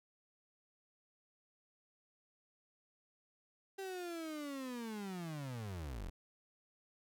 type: linear sweep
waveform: 35% pulse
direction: down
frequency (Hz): 392 to 36.93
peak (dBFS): -40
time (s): 3.78-6.1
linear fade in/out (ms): 10
effects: none